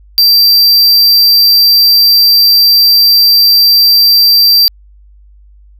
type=tone; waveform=square; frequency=4699 Hz; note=D8; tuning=in tune; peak=-4 dBFS; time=0.18-4.68 s; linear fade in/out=0 ms; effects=added 50 Hz sine -37 dBFS peak until 5.79 s